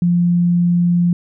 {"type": "tone", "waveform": "sine", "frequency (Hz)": 174.3, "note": "F3", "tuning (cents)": -3, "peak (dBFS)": -11, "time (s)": [0.02, 1.13], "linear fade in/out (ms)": 2, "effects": []}